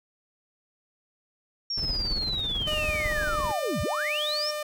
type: linear two-way sweep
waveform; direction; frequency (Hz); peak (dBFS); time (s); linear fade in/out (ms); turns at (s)
sine; down then up; 5588 to 55 to 5588; -27; 1.7-4.51; 5; 3.82
type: noise with tremolo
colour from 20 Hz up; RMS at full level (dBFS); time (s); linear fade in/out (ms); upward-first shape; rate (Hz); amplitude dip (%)
brown; -31; 1.77-3.52; 10; sine; 18; 60
type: tone with pitch glide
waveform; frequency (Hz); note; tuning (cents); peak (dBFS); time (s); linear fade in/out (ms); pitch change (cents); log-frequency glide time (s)
sawtooth; 610 to 600.6; D#5 to D5; -34 to +39; -26; 2.67-4.63; 5; -27; 2.91-3.33
effects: none